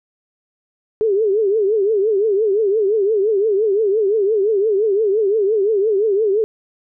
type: tone with vibrato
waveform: sine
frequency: 415.3 Hz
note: G#4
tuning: in tune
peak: -13 dBFS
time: 1.01-6.44 s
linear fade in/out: 0 ms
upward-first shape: triangle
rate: 5.8 Hz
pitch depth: 170 cents each way
effects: none